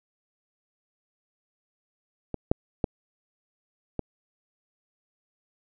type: clicks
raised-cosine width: 2 ms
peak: -17 / -6 / -10 / -15 dBFS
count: 4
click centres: 2.343 / 2.515 / 2.842 / 3.993 s
effects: none